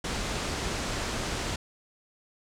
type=low-pass noise; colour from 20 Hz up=pink; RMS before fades=-32 dBFS; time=0.04-1.56 s; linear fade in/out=5 ms; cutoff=8100 Hz; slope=24 dB/octave; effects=none